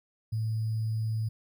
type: tone with sample-and-hold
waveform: sine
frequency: 110.4 Hz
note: A2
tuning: 6 cents sharp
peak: -27 dBFS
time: 0.32-1.29 s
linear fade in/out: 10 ms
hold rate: 4900 Hz
effects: none